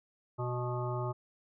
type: harmonic tone with a mistuned harmonic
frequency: 123.47 Hz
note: B2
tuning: in tune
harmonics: 1 / 3 / 5 / 7 / 9 / 10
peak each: -34 / -39 / -41 / -42 / -44 / -44 dBFS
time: 0.38-1.13 s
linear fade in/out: 20 ms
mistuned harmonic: 9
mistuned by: -36 cents
effects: none